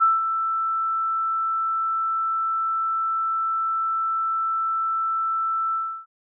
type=tone with ADSR envelope; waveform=sine; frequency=1327 Hz; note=E6; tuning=11 cents sharp; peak=-13 dBFS; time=0-6.06 s; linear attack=24 ms; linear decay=180 ms; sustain=-8 dB; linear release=320 ms; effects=none